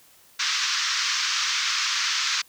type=band-pass noise; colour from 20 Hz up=white; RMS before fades=-25 dBFS; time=0.39-2.42 s; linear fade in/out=10 ms; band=1100 to 6200 Hz; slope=48 dB/octave; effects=white hiss -55 dBFS RMS until 2.48 s